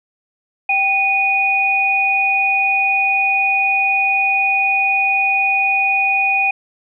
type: tone pair together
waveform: sine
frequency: 780 / 2469 Hz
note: G5 / D#7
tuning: -9 / -14 cents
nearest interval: octave + minor sixth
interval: 1995 cents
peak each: -19 / -14 dBFS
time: 0.69-6.51 s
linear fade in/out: 5 ms
effects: none